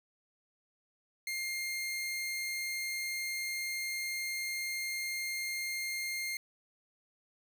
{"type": "tone", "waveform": "sawtooth", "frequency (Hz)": 2117, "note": "C7", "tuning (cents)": 20, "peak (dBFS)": -31, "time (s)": [1.27, 6.37], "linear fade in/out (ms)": 2, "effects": []}